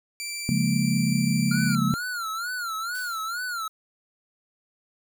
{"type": "tone", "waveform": "15% pulse", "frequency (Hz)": 2342, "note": "D7", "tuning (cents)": -5, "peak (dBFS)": -24, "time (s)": [0.2, 1.75], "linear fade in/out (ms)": 0}
{"type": "chord", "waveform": "sine", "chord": "Bb minor seventh", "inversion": "first", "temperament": "equal", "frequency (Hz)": [138.59, 174.61, 207.7, 233.1], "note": ["Db3", "F3", "Ab3", "Bb3"], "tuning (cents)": [0, 0, 0, 0], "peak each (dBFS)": -26, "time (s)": [0.49, 1.94], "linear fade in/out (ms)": 0}
{"type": "tone with vibrato", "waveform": "square", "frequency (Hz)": 1393, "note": "F6", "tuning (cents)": -5, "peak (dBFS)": -29, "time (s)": [1.51, 3.68], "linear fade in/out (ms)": 5, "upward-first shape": "sine", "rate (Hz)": 2.2, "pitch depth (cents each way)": 130}
{"type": "noise with exponential decay", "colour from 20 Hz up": "blue", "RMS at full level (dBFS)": -40, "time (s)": [2.95, 3.69], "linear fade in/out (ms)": 0, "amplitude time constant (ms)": 160}
{"effects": []}